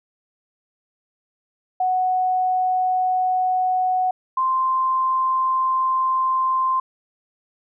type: tone pair in turn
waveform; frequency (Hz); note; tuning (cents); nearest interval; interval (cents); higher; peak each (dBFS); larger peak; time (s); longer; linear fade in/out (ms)
sine; 740 / 1044.3; F#5 / C6; 0 / -4; tritone; 596; second; -17; neither; 1.8-4.11 / 4.37-6.8; second; 5
effects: none